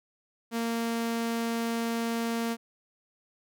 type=tone; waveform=sawtooth; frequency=230.8 Hz; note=A#3; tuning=17 cents flat; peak=-24 dBFS; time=0.51-2.57 s; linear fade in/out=50 ms; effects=none